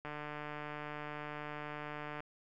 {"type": "click train", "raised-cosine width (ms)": 0.5, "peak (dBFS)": -28, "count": 322, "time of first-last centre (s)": [0.05, 2.204], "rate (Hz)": 149, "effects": []}